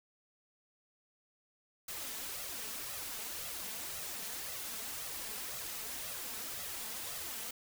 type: noise with flanger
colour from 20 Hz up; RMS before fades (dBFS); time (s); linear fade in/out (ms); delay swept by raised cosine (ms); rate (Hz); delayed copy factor
white; -42; 1.88-7.51; 5; 1.5 to 4.6; 1.9; +0.6
effects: none